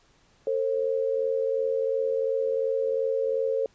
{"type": "tone pair together", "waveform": "sine", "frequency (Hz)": [451.2, 534], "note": ["A4", "C5"], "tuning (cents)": [44, 35], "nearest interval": "minor third", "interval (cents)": 291, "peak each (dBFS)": -26, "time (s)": [0.47, 3.66], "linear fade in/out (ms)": 2, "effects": ["pink hiss -62 dBFS RMS until 3.74 s", "resampled to 16000 Hz"]}